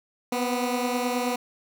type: beating tone pair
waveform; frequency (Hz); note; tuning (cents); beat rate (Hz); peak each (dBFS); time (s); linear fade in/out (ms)
15% pulse; 244.9 / 254.3; B3 / C4; -14 / -49; 9.4; -19 / -25; 0.32-1.36; 5
effects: none